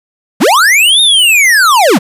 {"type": "linear two-way sweep", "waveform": "square", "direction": "up then down", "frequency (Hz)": [138.59, 3729, 138.59], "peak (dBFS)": -5, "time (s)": [0.4, 1.99], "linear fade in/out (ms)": 20, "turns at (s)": 1.01, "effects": ["resampled to 32000 Hz", "7-bit"]}